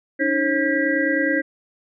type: tone cluster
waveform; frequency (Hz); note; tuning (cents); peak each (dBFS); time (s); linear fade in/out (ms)
sine; 286 / 315.5 / 539 / 1609 / 1948; D4 / D#4 / C#5 / G6 / B6; -46 / +24 / -49 / +45 / -24; -24; 0.19-1.42; 20
effects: none